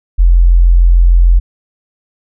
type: tone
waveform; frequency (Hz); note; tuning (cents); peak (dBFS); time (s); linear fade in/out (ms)
sine; 43.32; F1; -13; -3; 0.18-1.4; 20
effects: none